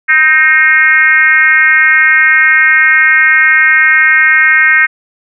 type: tone with frequency modulation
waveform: sine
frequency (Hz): 1858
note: A#6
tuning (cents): -6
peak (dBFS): -4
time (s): 0.08-4.87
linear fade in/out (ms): 20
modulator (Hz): 290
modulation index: 1.3
effects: none